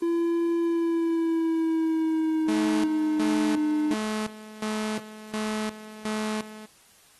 triangle tone with pitch glide, 337.9 to 302.8 Hz, E4 to D#4, +43 to -47 cents, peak -20 dBFS, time 0.02-3.94 s, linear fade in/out 5 ms, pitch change -190 cents, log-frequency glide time 0.59-3.53 s
sawtooth tone with tremolo, 215.3 Hz, A3, 37 cents flat, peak -23 dBFS, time 2.48-6.66 s, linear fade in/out 5 ms, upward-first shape square, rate 1.4 Hz, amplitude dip 80%
effects white hiss -57 dBFS RMS until 7.19 s + AAC 32 kbps

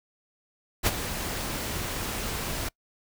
pink noise with ADSR envelope, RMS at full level -21 dBFS, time 0.83-2.69 s, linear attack 37 ms, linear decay 33 ms, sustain -11 dB, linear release 9 ms, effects noise-tail reverb RT60 0.1 s tail -25 dB re dry

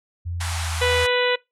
sine tone with pitch glide, 86.5 to 81.98 Hz, F2 to E2, -16 to -9 cents, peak -25 dBFS, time 0.25-1.06 s, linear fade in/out 20 ms, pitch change -93 cents, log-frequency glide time 0.37-0.72 s
pink band-pass noise, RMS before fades -31 dBFS, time 0.4-1.07 s, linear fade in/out 10 ms, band 720 to 11000 Hz, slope 48 dB/octave
harmonic tone, 493.9 Hz, B4, in tune, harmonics 1 / 2 / 3 / 4 / 5 / 6 / 7 / 8, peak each -20 / -28 / -28 / -26 / -28 / -28 / -31 / -32 dBFS, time 0.81-1.36 s, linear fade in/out 10 ms
effects noise-tail reverb RT60 0.2 s tail -23 dB re dry

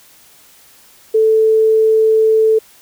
sine tone, 440 Hz, A4, in tune, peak -8 dBFS, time 1.14-2.59 s, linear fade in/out 10 ms, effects white hiss -46 dBFS RMS until 2.81 s

